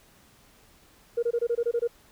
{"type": "tone bursts", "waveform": "sine", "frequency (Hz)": 471.7, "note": "A#4", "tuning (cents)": 20, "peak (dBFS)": -21, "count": 9, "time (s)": [1.17, 1.876], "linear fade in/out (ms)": 10, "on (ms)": 58, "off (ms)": 23, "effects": ["tanh soft clip ceiling -18 dBFS", "pink hiss -58 dBFS RMS until 2.11 s"]}